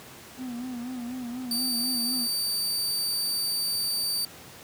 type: tone with vibrato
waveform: triangle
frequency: 246.9 Hz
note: B3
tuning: in tune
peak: -30 dBFS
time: 0.37-2.28 s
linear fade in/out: 50 ms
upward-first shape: sine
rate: 4.1 Hz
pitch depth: 76 cents each way
type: tone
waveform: sawtooth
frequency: 4623 Hz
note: D8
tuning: 28 cents flat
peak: -23 dBFS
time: 1.51-4.25 s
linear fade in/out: 2 ms
effects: pink hiss -46 dBFS RMS until 4.63 s + high-pass 100 Hz 12 dB/octave